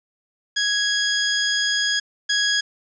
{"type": "tone pair in turn", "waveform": "15% pulse", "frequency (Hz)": [1660, 1660], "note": ["G#6", "G#6"], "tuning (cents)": [-1, -1], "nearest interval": "unison", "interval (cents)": 0, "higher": "neither", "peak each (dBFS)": [-12, -11], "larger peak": "second", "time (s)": [[0.56, 2], [2.29, 2.61]], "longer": "first", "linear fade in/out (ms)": 10, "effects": ["resampled to 16000 Hz", "8-bit"]}